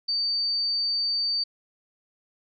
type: tone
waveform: sine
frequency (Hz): 4600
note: D8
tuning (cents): -37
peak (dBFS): -23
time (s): 0.08-1.44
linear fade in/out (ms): 10
effects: none